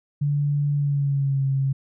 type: tone with pitch glide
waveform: sine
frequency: 144.7 to 135.79 Hz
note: D3 to C#3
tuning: -25 to -35 cents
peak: -19 dBFS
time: 0.21-1.73 s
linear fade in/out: 10 ms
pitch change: -110 cents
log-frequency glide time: 0.74-1.45 s
effects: none